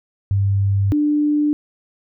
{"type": "tone pair in turn", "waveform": "sine", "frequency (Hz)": [99, 296.7], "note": ["G2", "D4"], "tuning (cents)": [18, 18], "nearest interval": "octave + perfect fifth", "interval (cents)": 1900, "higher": "second", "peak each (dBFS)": -14, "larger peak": "neither", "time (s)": [[0.31, 0.92], [0.92, 1.53]], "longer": "neither", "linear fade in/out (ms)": 0, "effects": []}